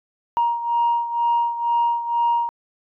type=beating tone pair; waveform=sine; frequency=941 / 943.1 Hz; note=A#5 / A#5; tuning=+16 / +20 cents; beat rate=2.1 Hz; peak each=-18 / -23 dBFS; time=0.37-2.49 s; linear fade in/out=0 ms; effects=tanh soft clip ceiling -12 dBFS